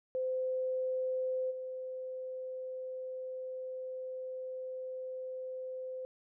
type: tone with level steps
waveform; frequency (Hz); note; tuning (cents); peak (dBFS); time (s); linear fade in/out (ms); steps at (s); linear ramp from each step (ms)
sine; 515; C5; -28; -31 / -38; 0.15-6.05; 0; 1.5; 20
effects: none